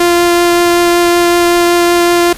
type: tone with vibrato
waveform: sawtooth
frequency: 346.9 Hz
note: F4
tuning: 12 cents flat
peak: -3 dBFS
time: 0-2.33 s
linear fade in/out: 5 ms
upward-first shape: triangle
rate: 5.3 Hz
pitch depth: 8 cents each way
effects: pink hiss -30 dBFS RMS until 2.37 s + resampled to 32000 Hz